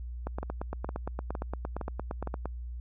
two click trains, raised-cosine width 1 ms, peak -21 / -20 dBFS, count 5 / 20, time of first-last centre 0.43-2.273 / 0.27-2.456 s, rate 2.17 / 8.69 Hz, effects added 60 Hz sine -36 dBFS peak until 2.8 s

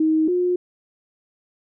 sine tone pair in turn, 315.2 / 358.4 Hz, D#4 / F4, +23 / +45 cents, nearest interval major second, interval 222 cents, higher second, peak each -15 / -17 dBFS, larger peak first, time 0-0.28 / 0.28-0.56 s, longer neither, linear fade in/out 5 ms, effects none

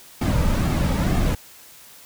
brown noise with flanger, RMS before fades -20 dBFS, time 0.21-1.35 s, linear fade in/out 5 ms, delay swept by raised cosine 2 to 2.88 ms, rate 2.1 Hz, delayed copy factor -0.5, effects white hiss -46 dBFS RMS until 2.05 s

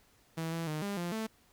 sawtooth tone with pitch steps, 163 / 165.8 / 153.5 / 201.5 / 173.7 / 220.8 Hz, E3 / E3 / D#3 / G3 / F3 / A3, -19 / +10 / -23 / +48 / -9 / +6 cents, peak -30 dBFS, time 0.37-1.27 s, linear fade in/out 10 ms, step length 150 ms, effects pink hiss -66 dBFS RMS until 1.52 s

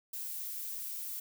violet noise, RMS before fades -40 dBFS, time 0.13-1.2 s, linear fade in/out 5 ms, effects none

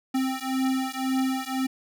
square beating tone pair, 261.6 / 263.5 Hz, C4 / C4, 0 / +12 cents, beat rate 1.9 Hz, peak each -28 dBFS, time 0.14-1.67 s, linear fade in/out 10 ms, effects none

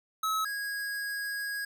square tone pair in turn, 1290 / 1648.9 Hz, E6 / G#6, -38 / -13 cents, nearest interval major third, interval 425 cents, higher second, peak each -28 / -33 dBFS, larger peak first, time 0.23-0.45 / 0.45-1.65 s, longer second, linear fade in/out 5 ms, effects none

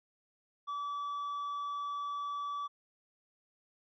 sine tone with tanh clipping, 1151 Hz, D6, 35 cents flat, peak -36 dBFS, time 0.67-2.68 s, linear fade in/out 20 ms, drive 4 dB, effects none

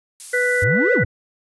violet noise, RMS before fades -30 dBFS, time 0.2-0.64 s, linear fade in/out 0 ms
harmonic tone, 493.9 Hz, B4, in tune, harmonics 1 / 3 / 4, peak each -20 / -21 / -20 dBFS, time 0.33-1.04 s, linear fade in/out 10 ms
triangle exponential two-way sweep, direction up then down, 87.31 to 563 to 87.31 Hz, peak -16 dBFS, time 0.62-1.05 s, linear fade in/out 5 ms, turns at 0.93 s
effects resampled to 24000 Hz

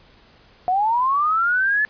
sine linear sweep, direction up, 709 to 1744 Hz, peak -16 dBFS, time 0.68-1.85 s, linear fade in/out 0 ms, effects pink hiss -52 dBFS RMS until 1.89 s + resampled to 11025 Hz

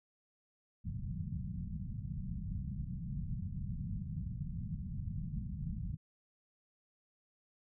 white low-pass noise, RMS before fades -40 dBFS, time 0.84-5.97 s, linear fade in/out 20 ms, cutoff 190 Hz, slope 48 dB/octave, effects none

